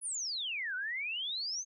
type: exponential two-way sweep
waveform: sine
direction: down then up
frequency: 10548 to 1450 to 6480 Hz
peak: -34 dBFS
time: 0.01-1.65 s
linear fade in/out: 50 ms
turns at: 0.75 s
effects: none